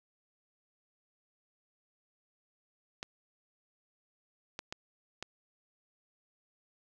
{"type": "clicks", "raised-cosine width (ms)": 0.2, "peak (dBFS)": -21, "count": 4, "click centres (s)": [3.029, 4.591, 4.725, 5.226], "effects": []}